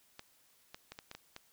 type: clicks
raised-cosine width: 0.2 ms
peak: -28 dBFS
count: 7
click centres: 0.194 / 0.745 / 0.92 / 0.989 / 1.114 / 1.15 / 1.364 s
effects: white hiss -68 dBFS RMS until 1.52 s